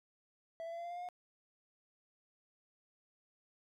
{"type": "tone with pitch steps", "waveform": "triangle", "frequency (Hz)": [660, 668.1, 676.2, 684.5, 692.8, 701.3, 709.8, 718.5], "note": ["E5", "E5", "E5", "F5", "F5", "F5", "F5", "F5"], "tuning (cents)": [2, 23, 44, -35, -14, 7, 28, 49], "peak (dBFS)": -39, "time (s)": [0.6, 1.088], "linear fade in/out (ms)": 0, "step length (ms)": 61, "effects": []}